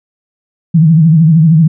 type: tone with vibrato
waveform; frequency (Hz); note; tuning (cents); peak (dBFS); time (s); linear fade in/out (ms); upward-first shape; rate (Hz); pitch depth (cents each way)
sine; 160.7; E3; -44; -3; 0.74-1.68; 10; triangle; 13; 130
effects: none